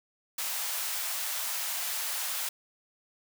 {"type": "high-pass noise", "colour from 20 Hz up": "white", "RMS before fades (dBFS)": -33, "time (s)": [0.38, 2.49], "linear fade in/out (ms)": 5, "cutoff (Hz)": 640, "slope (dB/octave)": 24, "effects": []}